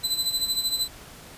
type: tone with tremolo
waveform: sawtooth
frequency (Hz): 4021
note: B7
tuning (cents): +30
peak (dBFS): -18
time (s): 0.03-0.88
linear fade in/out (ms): 20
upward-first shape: sine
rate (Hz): 13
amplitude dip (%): 70
effects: pink hiss -45 dBFS RMS until 1.37 s + resampled to 32000 Hz